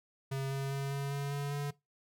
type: tone with pitch steps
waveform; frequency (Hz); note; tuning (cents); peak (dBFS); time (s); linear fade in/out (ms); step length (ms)
square; 135.5 / 136.84 / 138.19 / 139.55 / 140.93 / 142.32 / 143.72; C#3 / C#3 / C#3 / C#3 / C#3 / C#3 / D3; -39 / -22 / -5 / +12 / +29 / +46 / -37; -34; 0.31-1.71; 10; 200
effects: noise-tail reverb RT60 0.2 s tail -20 dB re dry